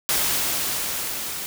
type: noise with level ramp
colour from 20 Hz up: white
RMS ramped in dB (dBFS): -21 to -31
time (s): 0.09-1.46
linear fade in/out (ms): 0
effects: none